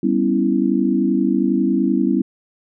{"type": "chord", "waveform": "sine", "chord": "C# half-diminished seventh", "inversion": "second", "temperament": "equal", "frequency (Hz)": [196, 246.9, 277.2, 329.6], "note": ["G3", "B3", "C#4", "E4"], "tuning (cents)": [0, 0, 0, 0], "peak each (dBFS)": -20, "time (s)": [0.03, 2.22], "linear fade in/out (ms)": 5, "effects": []}